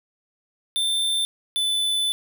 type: tone pair in turn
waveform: square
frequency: 3563 / 3502 Hz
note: A7 / A7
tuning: +21 / -9 cents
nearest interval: unison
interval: 30 cents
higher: first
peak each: -21 dBFS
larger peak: neither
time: 0.76-1.25 / 1.56-2.12 s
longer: second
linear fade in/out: 0 ms
effects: none